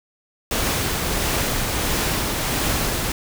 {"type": "noise with tremolo", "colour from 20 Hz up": "pink", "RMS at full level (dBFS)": -21, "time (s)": [0.51, 3.12], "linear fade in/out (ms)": 2, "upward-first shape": "triangle", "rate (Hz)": 1.5, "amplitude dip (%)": 30, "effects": []}